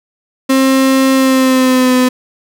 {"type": "tone with pitch glide", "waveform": "35% pulse", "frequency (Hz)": [265.9, 253.2], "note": ["C4", "B3"], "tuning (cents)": [28, 43], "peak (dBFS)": -6, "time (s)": [0.49, 2.09], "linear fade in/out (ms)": 10, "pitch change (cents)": -85, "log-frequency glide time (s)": [1.14, 1.94], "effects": []}